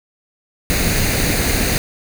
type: noise with comb filter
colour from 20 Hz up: pink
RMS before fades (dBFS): -17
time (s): 0.7-1.78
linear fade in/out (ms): 0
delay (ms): 0.46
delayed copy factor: +0.55
effects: none